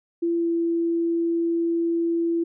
sine tone with pitch glide, 338.7 to 336 Hz, E4 to E4, +47 to +33 cents, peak -20 dBFS, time 0.22-2.44 s, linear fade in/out 10 ms, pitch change -14 cents, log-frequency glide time 0.37-0.49 s, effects none

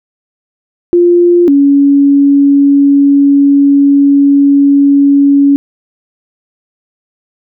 sine tone pair in turn, 349.2 / 281.1 Hz, F4 / C#4, 0 / +24 cents, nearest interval major third, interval 376 cents, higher first, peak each -3 dBFS, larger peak neither, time 0.93-1.48 / 1.48-5.56 s, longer second, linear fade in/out 0 ms, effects none

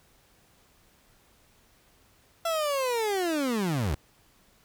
30% pulse linear sweep, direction down, 678 to 61.74 Hz, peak -23 dBFS, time 2.45-3.95 s, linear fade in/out 5 ms, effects pink hiss -62 dBFS RMS until 4.64 s

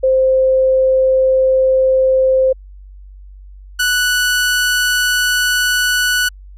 sine / sawtooth tone pair in turn, 523.3 / 1480.1 Hz, C5 / F#6, 0 / 0 cents, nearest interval octave + tritone, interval 1800 cents, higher second, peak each -9 dBFS, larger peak neither, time 0.03-2.53 / 3.79-6.29 s, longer neither, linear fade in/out 10 ms, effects added 48 Hz sine -34 dBFS peak until 6.57 s + resampled to 32000 Hz

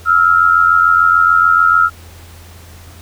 sine tone pair together, 1310.1 / 1396.9 Hz, E6 / F6, -11 / 0 cents, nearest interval minor second, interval 111 cents, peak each -10 dBFS, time 0.05-1.9 s, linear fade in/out 50 ms, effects added 84 Hz sine -36 dBFS peak until 3.01 s + pink hiss -41 dBFS RMS until 3.01 s

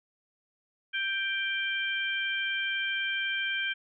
harmonic tone, 786 Hz, G5, 4 cents sharp, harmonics 2 / 3 / 4, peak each -31 / -33 / -34 dBFS, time 0.93-3.74 s, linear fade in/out 20 ms, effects none

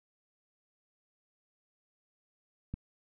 click, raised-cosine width 5 ms, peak -24 dBFS, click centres 2.74 s, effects none

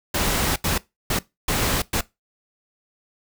pink noise bursts at uneven times, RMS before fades -22 dBFS, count 5, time 0.14-0.56 / 0.64-0.78 / 1.1-1.19 / 1.48-1.82 / 1.93-2.01 s, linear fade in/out 5 ms, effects noise-tail reverb RT60 0.2 s tail -20 dB re dry

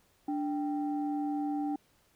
sine tone pair together, 293.5 / 784 Hz, D4 / G5, -1 / 0 cents, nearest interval octave + perfect fourth, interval 1701 cents, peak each -30 / -36 dBFS, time 0.28-1.76 s, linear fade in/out 5 ms, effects tanh soft clip ceiling -23 dBFS + pink hiss -68 dBFS RMS until 2.15 s

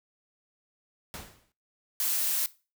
pink noise with exponential decay, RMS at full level -37 dBFS, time 1.14-1.52 s, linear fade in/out 0 ms, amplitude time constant 82 ms
blue noise, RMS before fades -28 dBFS, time 2-2.46 s, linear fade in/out 0 ms
effects noise-tail reverb RT60 0.3 s tail -18 dB re dry

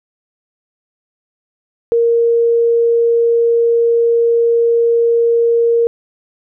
sine tone, 466.2 Hz, A#4, in tune, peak -9 dBFS, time 1.92-5.87 s, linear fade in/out 0 ms, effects none

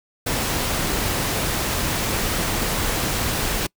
pink noise, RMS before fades -23 dBFS, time 0.26-3.67 s, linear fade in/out 10 ms, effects noise-tail reverb RT60 0.1 s tail -26 dB re dry

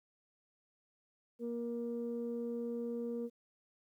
sine tone pair together, 236 / 472 Hz, A#3 / A#4, +22 / +22 cents, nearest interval octave, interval 1200 cents, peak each -38 / -38 dBFS, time 1.39-3.3 s, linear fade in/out 50 ms, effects tanh soft clip ceiling -30 dBFS + 12-bit

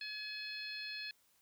harmonic tone, 850 Hz, G#5, 40 cents sharp, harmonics 2 / 3 / 4 / 5 / 6, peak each -48 / -46 / -51 / -45 / -57 dBFS, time 0.01-1.11 s, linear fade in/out 2 ms, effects white hiss -72 dBFS RMS until 1.41 s

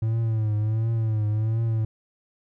triangle tone with vibrato, 110 Hz, A2, in tune, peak -19 dBFS, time 0.02-1.85 s, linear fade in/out 5 ms, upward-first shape triangle, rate 1.4 Hz, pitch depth 81 cents each way, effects none

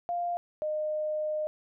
sine tone pair in turn, 698.5 / 612.3 Hz, F5 / D#5, 0 / -28 cents, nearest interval major second, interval 228 cents, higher first, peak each -28 / -28 dBFS, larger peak neither, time 0.09-0.37 / 0.62-1.47 s, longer second, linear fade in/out 0 ms, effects none

